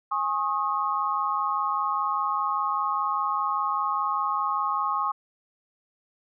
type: tone cluster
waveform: sine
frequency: 829 / 1086 / 1251 Hz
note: G#5 / C#6 / D#6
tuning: -3 / -36 / +9 cents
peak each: -31 / -26 / -28 dBFS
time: 0.11-5.12 s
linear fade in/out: 10 ms
effects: none